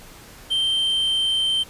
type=tone with pitch glide; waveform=triangle; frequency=3136 to 3118 Hz; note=G7 to G7; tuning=0 to -10 cents; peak=-17 dBFS; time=0.5-1.64 s; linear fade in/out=20 ms; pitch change=-10 cents; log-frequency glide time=0.6-1.46 s; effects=pink hiss -44 dBFS RMS until 1.69 s + resampled to 32000 Hz